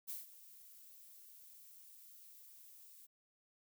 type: noise with ADSR envelope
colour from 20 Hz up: violet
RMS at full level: -43 dBFS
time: 0.07-3.07 s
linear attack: 28 ms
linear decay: 160 ms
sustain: -16 dB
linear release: 18 ms
effects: none